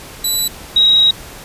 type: tone pair in turn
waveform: 15% pulse / sine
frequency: 3954 / 3818 Hz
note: B7 / A#7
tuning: +1 / +41 cents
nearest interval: minor second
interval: 60 cents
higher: first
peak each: -7 dBFS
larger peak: neither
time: 0.24-0.48 / 0.76-1.11 s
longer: second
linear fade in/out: 5 ms
effects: pink hiss -34 dBFS RMS until 1.44 s + resampled to 32000 Hz